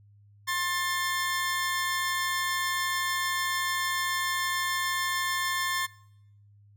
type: tone pair together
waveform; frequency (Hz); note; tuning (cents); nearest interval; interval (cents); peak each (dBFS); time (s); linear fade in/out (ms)
sawtooth; 1063 / 1769.4; C6 / A6; +27 / +9; major sixth; 882; -26; 0.47-5.87; 20
effects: noise-tail reverb RT60 0.8 s tail -23 dB re dry + added 102 Hz sine -54 dBFS peak until 6.76 s